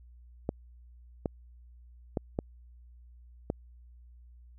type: clicks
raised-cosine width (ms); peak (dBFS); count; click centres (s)
2; -16; 5; 0.491 / 1.258 / 2.172 / 2.389 / 3.501
effects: added 60 Hz sine -51 dBFS peak until 4.58 s